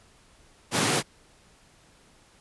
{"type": "high-pass noise", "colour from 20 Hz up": "pink", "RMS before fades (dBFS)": -24, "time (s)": [0.71, 1.03], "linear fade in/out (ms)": 50, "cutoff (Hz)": 110, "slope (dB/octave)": 48, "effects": ["pink hiss -58 dBFS RMS until 2.4 s", "resampled to 24000 Hz"]}